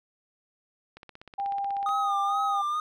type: click train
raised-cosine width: 0.3 ms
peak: -29 dBFS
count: 16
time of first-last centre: 0.97-1.89 s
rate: 16.3 Hz
type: tone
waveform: sine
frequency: 797 Hz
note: G5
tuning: 28 cents sharp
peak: -27 dBFS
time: 1.38-2.62 s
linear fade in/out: 10 ms
type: tone with vibrato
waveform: triangle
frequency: 1230 Hz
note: D#6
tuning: 20 cents flat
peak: -24 dBFS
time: 1.86-2.8 s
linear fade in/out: 2 ms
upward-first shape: sine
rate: 2.2 Hz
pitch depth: 61 cents each way
effects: none